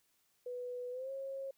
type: tone with pitch glide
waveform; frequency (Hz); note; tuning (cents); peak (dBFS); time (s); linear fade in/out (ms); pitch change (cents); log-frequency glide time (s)
sine; 493.9 to 541.7; B4 to C#5; 0 to -40; -39; 0.46-1.51; 5; +160; 0.91-1.11
effects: white hiss -75 dBFS RMS until 1.57 s